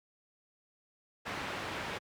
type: low-pass noise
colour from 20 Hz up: white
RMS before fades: -39 dBFS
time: 1.25-1.99 s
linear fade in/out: 20 ms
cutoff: 2000 Hz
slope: 12 dB/octave
effects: high-pass 60 Hz 12 dB/octave

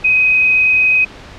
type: tone with frequency modulation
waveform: sine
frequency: 2519 Hz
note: D#7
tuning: 21 cents sharp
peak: -8 dBFS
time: 0.04-1.05 s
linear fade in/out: 10 ms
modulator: 28.3 Hz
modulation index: 0.69
effects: pink hiss -35 dBFS RMS until 1.38 s + low-pass 4000 Hz 12 dB/octave

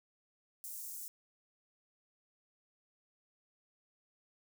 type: high-pass noise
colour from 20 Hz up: white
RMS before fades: -45 dBFS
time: 0.64-1.08 s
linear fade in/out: 0 ms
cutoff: 6700 Hz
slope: 24 dB/octave
effects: none

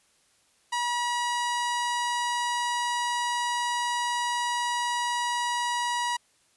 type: tone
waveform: sawtooth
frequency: 964 Hz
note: B5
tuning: 42 cents flat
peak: -22 dBFS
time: 0.72-6.17 s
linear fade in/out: 10 ms
effects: white hiss -65 dBFS RMS until 6.56 s + resampled to 24000 Hz

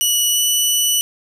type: tone with pitch glide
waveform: 15% pulse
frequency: 2941 to 2963 Hz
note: F#7 to F#7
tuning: -11 to +2 cents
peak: -7 dBFS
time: 0.01-1.01 s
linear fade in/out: 0 ms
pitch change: +13 cents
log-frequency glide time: 0.31-0.4 s
effects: none

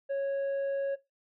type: tone with tanh clipping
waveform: sine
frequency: 552 Hz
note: C#5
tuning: 7 cents flat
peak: -29 dBFS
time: 0.09-0.96 s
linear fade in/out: 20 ms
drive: 4 dB
effects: noise-tail reverb RT60 0.2 s tail -17 dB re dry

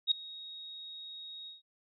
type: tone with ADSR envelope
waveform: sine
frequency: 3763 Hz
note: A#7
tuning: 16 cents sharp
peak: -21 dBFS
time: 0.07-1.62 s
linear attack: 44 ms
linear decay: 4 ms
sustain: -22 dB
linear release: 150 ms
effects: none

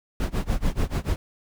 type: noise with tremolo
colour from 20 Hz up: brown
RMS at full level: -21 dBFS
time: 0.2-1.16 s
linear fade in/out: 0 ms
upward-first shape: sine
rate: 6.9 Hz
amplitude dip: 95%
effects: none

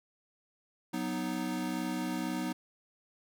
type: chord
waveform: square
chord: B major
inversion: second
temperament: equal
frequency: 185 / 246.9 / 311.1 Hz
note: F#3 / B3 / D#4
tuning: 0 / 0 / 0 cents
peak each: -39 / -37 / -37 dBFS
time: 0.93-2.53 s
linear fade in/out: 10 ms
effects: none

